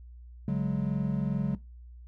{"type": "chord", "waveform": "triangle", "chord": "C# suspended fourth", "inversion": "none", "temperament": "equal with one note detuned", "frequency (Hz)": [141.34, 185, 207.7], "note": ["C#3", "F#3", "G#3"], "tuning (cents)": [34, 0, 0], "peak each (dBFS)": [-28, -28, -30], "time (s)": [0.48, 1.55], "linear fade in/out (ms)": 2, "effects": ["noise-tail reverb RT60 0.2 s tail -18 dB re dry", "added 60 Hz sine -45 dBFS peak until 2.07 s"]}